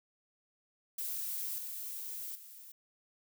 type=noise with level steps; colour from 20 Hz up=violet; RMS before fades=-38 / -42 / -52 dBFS; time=0.98-2.72 s; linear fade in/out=5 ms; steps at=1.58 / 2.35 s; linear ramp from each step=5 ms; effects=none